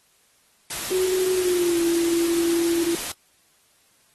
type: noise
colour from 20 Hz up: white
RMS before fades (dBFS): -30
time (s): 0.7-3.12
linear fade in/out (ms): 5
type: tone with pitch glide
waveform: sine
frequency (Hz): 371.1 to 338.3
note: F#4 to E4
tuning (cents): +5 to +45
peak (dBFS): -19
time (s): 0.91-2.95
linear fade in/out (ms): 2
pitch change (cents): -160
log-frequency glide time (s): 1.34-1.79
effects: white hiss -61 dBFS RMS until 4.14 s + AAC 32 kbps